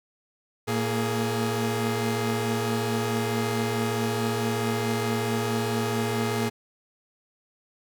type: tone cluster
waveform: sawtooth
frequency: 113.8 / 232.2 / 418.1 Hz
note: A#2 / A#3 / G#4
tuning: -41 / -7 / +12 cents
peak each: -25 dBFS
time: 0.67-6.5 s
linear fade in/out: 20 ms
effects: none